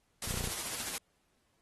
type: noise with tremolo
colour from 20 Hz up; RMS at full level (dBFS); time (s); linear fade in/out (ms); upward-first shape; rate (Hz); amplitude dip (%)
white; -36; 0.22-0.98; 2; sine; 14; 40
type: tone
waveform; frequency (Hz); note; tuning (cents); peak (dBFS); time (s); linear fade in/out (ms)
10% pulse; 30.04; B0; -47; -29; 0.24-0.52; 50
effects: pink hiss -75 dBFS RMS until 1.61 s + AAC 32 kbps